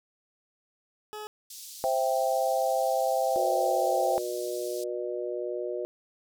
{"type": "tone", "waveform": "20% pulse", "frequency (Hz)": 424.5, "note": "G#4", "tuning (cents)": 38, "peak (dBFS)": -32, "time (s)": [1.13, 1.27], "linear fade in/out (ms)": 0}
{"type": "band-pass noise", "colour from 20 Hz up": "pink", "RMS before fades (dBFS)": -44, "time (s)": [1.5, 4.84], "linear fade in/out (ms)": 5, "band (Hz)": [4300, 16000], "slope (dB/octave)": 24}
{"type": "chord", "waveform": "sine", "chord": "C major", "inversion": "none", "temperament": "equal with one note detuned", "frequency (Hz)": [523.3, 663.1, 784], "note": ["C5", "E5", "G5"], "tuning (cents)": [0, 10, 0], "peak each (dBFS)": -28, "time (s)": [1.84, 4.18], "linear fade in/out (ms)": 0}
{"type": "harmonic tone", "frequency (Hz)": 121.3, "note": "B2", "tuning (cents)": -31, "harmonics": [3, 4, 5], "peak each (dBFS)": [-33, -35, -35], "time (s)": [3.36, 5.85], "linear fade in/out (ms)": 0}
{"effects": []}